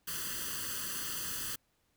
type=noise with comb filter; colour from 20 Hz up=white; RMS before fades=-38 dBFS; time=0.07-1.56 s; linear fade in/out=10 ms; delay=0.65 ms; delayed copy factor=+0.95; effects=pink hiss -75 dBFS RMS until 1.96 s